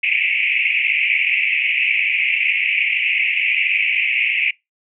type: band-pass noise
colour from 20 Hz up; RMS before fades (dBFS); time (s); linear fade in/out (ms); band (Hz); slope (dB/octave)
white; -18; 0.03-4.51; 5; 2100 to 2700; 96
effects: noise-tail reverb RT60 0.2 s tail -24 dB re dry